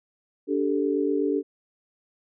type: chord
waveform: sine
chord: D suspended fourth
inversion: none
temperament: equal with one note detuned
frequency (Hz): 289.8 / 392 / 440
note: D4 / G4 / A4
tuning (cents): -23 / 0 / 0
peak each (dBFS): -25 / -26 / -27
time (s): 0.47-1.43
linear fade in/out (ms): 50
effects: none